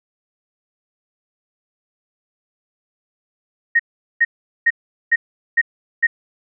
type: tone bursts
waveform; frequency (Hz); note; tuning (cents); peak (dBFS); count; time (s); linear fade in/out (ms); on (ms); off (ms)
sine; 1864.7; A#6; 0; -10; 6; 3.75-6.07; 10; 45; 410
effects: none